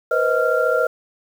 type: tone cluster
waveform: sine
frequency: 482.8 / 517 / 631 / 1385 Hz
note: B4 / C5 / D#5 / F6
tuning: -39 / -21 / +24 / -15 cents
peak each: -21 dBFS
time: 0.11-0.87 s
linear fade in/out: 5 ms
effects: 7-bit